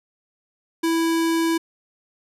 square tone, 329.6 Hz, E4, in tune, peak -19 dBFS, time 0.83-1.58 s, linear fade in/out 10 ms, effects resampled to 32000 Hz

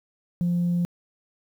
sine tone, 174.4 Hz, F3, 2 cents flat, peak -19 dBFS, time 0.41-0.85 s, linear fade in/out 0 ms, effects tanh soft clip ceiling -18 dBFS + 9-bit

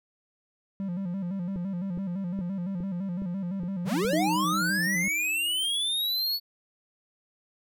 triangle tone with vibrato, 185 Hz, F#3, in tune, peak -27 dBFS, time 0.8-5.08 s, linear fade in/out 0 ms, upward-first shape square, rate 5.9 Hz, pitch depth 98 cents each way
click train, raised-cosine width 3 ms, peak -26 dBFS, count 7, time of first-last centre 1.56-4.05 s, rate 2.41 Hz
square linear sweep, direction up, 106 to 4456 Hz, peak -26 dBFS, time 3.85-6.4 s, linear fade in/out 50 ms
sine tone with exponential decay, 311.1 Hz, D#4, in tune, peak -24 dBFS, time 4.13-5.97 s, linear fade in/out 1 ms, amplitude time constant 400 ms
effects none

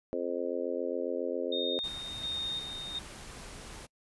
harmonic tone, 87.31 Hz, F2, in tune, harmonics 3 / 4 / 5 / 6 / 7, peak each -39 / -37 / -36 / -35 / -40 dBFS, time 0.13-1.79 s, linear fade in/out 0 ms
sine tone with tremolo, 3684 Hz, A#7, 21 cents flat, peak -32 dBFS, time 1.52-2.99 s, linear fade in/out 5 ms, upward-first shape square, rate 1.4 Hz, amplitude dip 50%
pink noise, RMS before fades -46 dBFS, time 1.83-3.87 s, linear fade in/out 20 ms
effects noise-tail reverb RT60 0.1 s tail -25 dB re dry + resampled to 24000 Hz

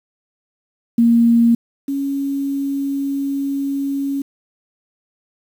sine tone pair in turn, 233.3 / 277.4 Hz, A#3 / C#4, +2 / +1 cents, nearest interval minor third, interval 299 cents, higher second, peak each -9 / -18 dBFS, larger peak first, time 0.98-1.55 / 1.88-4.22 s, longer second, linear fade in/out 5 ms, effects 7-bit

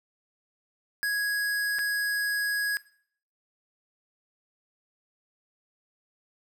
square tone with dropouts, 1662 Hz, G#6, 1 cent sharp, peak -26 dBFS, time 1.03-2.77 s, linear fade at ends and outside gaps 0 ms, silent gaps 1.786-1.791 s, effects noise-tail reverb RT60 0.6 s tail -20 dB re dry

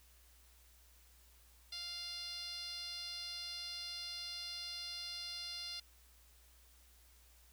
10% pulse tone with band-pass filter, 698.5 Hz, F5, in tune, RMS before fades -45 dBFS, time 1.72-5.8 s, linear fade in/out 5 ms, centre 4700 Hz, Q 3.6, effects added 60 Hz sine -64 dBFS peak until 7.52 s + white hiss -67 dBFS RMS until 7.52 s

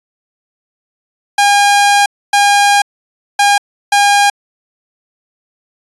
sawtooth tone bursts at uneven times, 811 Hz, G#5, 41 cents flat, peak -3 dBFS, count 4, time 1.38-2.06 / 2.33-2.82 / 3.39-3.58 / 3.92-4.3 s, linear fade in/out 5 ms, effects resampled to 24000 Hz

